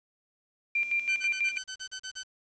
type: tone with tremolo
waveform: sine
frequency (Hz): 2380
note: D7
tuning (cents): +22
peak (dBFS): -24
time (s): 0.75-1.58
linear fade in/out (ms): 5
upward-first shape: square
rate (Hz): 6.1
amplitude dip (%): 65
type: tone bursts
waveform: 10% pulse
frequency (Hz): 1524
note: G6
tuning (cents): -49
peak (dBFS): -27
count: 10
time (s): 1.08-2.236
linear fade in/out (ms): 20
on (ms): 85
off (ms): 34
effects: resampled to 16000 Hz + 9-bit